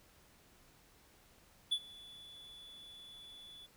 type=tone with ADSR envelope; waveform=triangle; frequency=3445 Hz; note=A7; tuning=37 cents flat; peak=-27 dBFS; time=1.71-3.67 s; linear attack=15 ms; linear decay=61 ms; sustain=-23 dB; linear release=20 ms; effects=pink hiss -65 dBFS RMS until 3.76 s